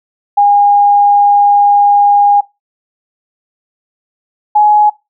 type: tone pair in turn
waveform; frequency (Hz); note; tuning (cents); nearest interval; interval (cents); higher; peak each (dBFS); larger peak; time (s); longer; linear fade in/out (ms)
sine; 815 / 838.9; G#5 / G#5; -33 / +17; minor second; 50; second; -4; neither; 0.37-2.41 / 4.55-4.9; first; 10
effects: noise-tail reverb RT60 0.2 s tail -19 dB re dry